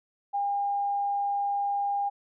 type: tone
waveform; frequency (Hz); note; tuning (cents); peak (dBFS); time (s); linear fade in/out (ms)
sine; 806; G5; +48; -25; 0.33-2.1; 20
effects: none